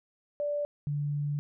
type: tone pair in turn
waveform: sine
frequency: 584 / 145.64 Hz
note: D5 / D3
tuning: -10 / -14 cents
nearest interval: 2 octaves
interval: 2404 cents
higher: first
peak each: -28 dBFS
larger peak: neither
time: 0.4-0.65 / 0.87-1.39 s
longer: second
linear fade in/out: 0 ms
effects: none